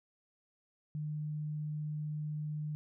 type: tone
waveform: sine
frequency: 151.3 Hz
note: D#3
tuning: 48 cents flat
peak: -35 dBFS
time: 0.95-2.75 s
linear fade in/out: 0 ms
effects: none